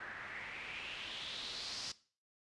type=noise with low-pass filter sweep; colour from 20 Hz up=white; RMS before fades=-45 dBFS; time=0-1.92 s; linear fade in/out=5 ms; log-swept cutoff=1600 to 5200 Hz; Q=3.9; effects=noise-tail reverb RT60 0.4 s tail -18 dB re dry + resampled to 24000 Hz